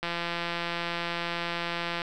click train, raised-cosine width 0.3 ms, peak -15 dBFS, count 341, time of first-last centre 0.03-2.018 s, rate 171 Hz, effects none

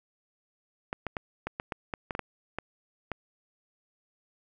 clicks, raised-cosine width 0.5 ms, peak -17 dBFS, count 12, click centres 0.929 / 1.067 / 1.168 / 1.47 / 1.599 / 1.722 / 1.938 / 2.108 / 2.151 / 2.193 / 2.586 / 3.117 s, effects none

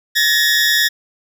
20% pulse tone pair together, 1715.2 / 1864.7 Hz, A6 / A#6, -45 / 0 cents, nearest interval minor second, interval 145 cents, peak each -10 dBFS, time 0.15-0.89 s, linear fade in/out 20 ms, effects none

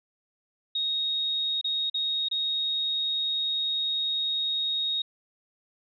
sine tone with dropouts, 3750 Hz, A#7, 10 cents sharp, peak -25 dBFS, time 0.75-5.02 s, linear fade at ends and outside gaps 5 ms, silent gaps 1.613-1.643 / 1.899-1.942 / 2.286-2.312 s, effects none

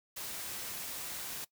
white noise, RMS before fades -41 dBFS, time 0.16-1.45 s, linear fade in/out 10 ms, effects noise-tail reverb RT60 0.1 s tail -20 dB re dry

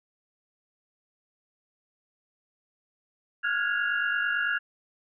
sine tone cluster, 1401 / 1450 / 1658 / 2783 Hz, F6 / F#6 / G#6 / F7, +5 / -35 / -3 / -7 cents, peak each -31 / -29 / -28 / -37 dBFS, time 3.43-4.59 s, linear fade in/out 20 ms, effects none

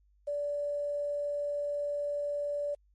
sine tone with quantisation, 580 Hz, D5, 22 cents flat, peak -30 dBFS, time 0.27-2.75 s, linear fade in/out 10 ms, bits 10, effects added 50 Hz sine -63 dBFS peak until 2.94 s + MP3 48 kbps

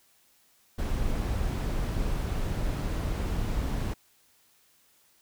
brown noise, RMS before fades -29 dBFS, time 0.78-3.94 s, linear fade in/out 10 ms, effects white hiss -64 dBFS RMS until 5.21 s

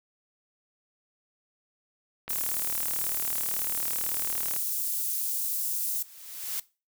click train, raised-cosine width 0.3 ms, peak -22 dBFS, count 88, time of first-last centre 2.28-4.563 s, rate 38.1 Hz
white high-pass noise, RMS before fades -30 dBFS, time 2.29-6.03 s, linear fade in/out 10 ms, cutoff 9300 Hz, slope 12 dB/octave
blue noise with exponential growth, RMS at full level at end -30 dBFS, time 5.63-6.6 s, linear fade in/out 5 ms, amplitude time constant 210 ms
effects noise-tail reverb RT60 0.3 s tail -20 dB re dry

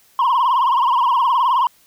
sine tone with vibrato, 1008 Hz, B5, 35 cents sharp, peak -10 dBFS, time 0.19-1.67 s, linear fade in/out 2 ms, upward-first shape triangle, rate 19 Hz, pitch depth 170 cents each way, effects tanh soft clip ceiling -12 dBFS + white hiss -54 dBFS RMS until 1.86 s

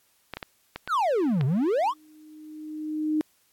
clicks, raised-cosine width 0.3 ms, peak -17 dBFS, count 6, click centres 0.337 / 0.37 / 0.428 / 0.76 / 0.876 / 1.411 s
triangle exponential two-way sweep, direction down then up, 1568 to 124.2 to 1197 Hz, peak -19 dBFS, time 0.88-1.94 s, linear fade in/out 50 ms, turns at 1.45 s
sine tone with exponential growth, 307.6 Hz, D#4, 20 cents flat, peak -20 dBFS, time 1.73-3.21 s, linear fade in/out 0 ms, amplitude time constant 320 ms
effects white hiss -65 dBFS RMS until 3.52 s + AAC 64 kbps

